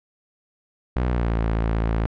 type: tone with pitch glide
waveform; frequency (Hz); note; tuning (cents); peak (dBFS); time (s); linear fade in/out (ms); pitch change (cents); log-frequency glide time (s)
sawtooth; 61.74 to 55.64; B1 to A1; 0 to +20; -16; 0.96-2.06; 0; -180; 1.08-1.37
effects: low-pass 2000 Hz 12 dB/octave